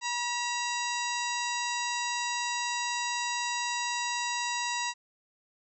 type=harmonic tone with a mistuned harmonic; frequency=964 Hz; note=B5; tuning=42 cents flat; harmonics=1 / 2 / 3 / 4 / 5 / 6 / 7 / 8; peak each=-33 / -36 / -38 / -39 / -40 / -41 / -41 / -42 dBFS; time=0.01-4.94 s; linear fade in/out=50 ms; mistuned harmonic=3; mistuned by=-83 cents; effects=none